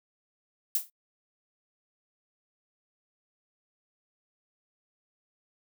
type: noise with exponential decay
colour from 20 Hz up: violet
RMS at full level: -23 dBFS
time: 0.75-0.9 s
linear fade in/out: 2 ms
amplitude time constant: 31 ms
effects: noise-tail reverb RT60 0.1 s tail -26 dB re dry